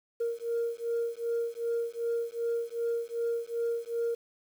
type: beating tone pair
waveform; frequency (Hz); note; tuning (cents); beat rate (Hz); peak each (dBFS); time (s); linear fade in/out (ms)
sine; 465.4 / 468; A#4 / A#4; -3 / +7; 2.6; -31; 0.2-4.15; 10
effects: tanh soft clip ceiling -24 dBFS + 9-bit